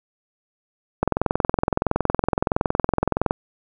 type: click train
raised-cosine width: 1 ms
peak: -4 dBFS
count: 50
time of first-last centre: 1.03-3.309 s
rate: 21.5 Hz
effects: none